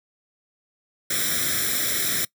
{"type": "noise with comb filter", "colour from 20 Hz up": "white", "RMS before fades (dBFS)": -24, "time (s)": [1.1, 2.25], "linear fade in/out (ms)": 5, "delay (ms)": 0.54, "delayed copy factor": 0.9, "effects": ["noise-tail reverb RT60 0.1 s tail -22 dB re dry", "high-pass 100 Hz 12 dB/octave"]}